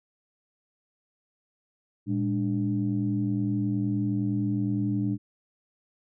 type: tone cluster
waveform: sine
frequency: 115.3 / 203.8 / 294.6 Hz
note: A#2 / G#3 / D4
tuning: -19 / -32 / +6 cents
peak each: -28 dBFS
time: 2.06-5.18 s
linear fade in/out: 50 ms
effects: tanh soft clip ceiling -15 dBFS